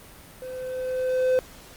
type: tone with level ramp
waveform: triangle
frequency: 512 Hz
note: C5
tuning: 38 cents flat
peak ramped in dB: -32 to -15 dBFS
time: 0.42-1.39 s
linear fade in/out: 0 ms
effects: pink hiss -47 dBFS RMS until 1.76 s + Opus 32 kbps